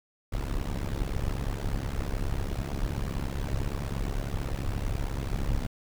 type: noise with amplitude modulation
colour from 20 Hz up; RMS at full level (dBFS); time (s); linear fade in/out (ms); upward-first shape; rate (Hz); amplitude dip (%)
brown; -26; 0.32-5.67; 10; sine; 68.9; 95
effects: none